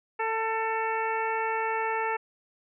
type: harmonic tone with a mistuned harmonic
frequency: 445.4 Hz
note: A4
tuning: 21 cents sharp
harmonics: 1 / 2 / 3 / 4 / 5 / 6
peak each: -32 / -29 / -35 / -35 / -37 / -40 dBFS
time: 0.19-2.17 s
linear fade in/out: 10 ms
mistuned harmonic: 3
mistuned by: +18 cents
effects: none